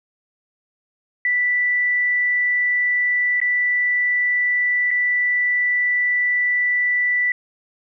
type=tone with dropouts; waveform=sine; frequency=1972 Hz; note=B6; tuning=3 cents flat; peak=-16 dBFS; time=1.25-7.32 s; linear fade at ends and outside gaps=2 ms; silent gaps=3.402-3.415 / 4.907-4.912 s; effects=none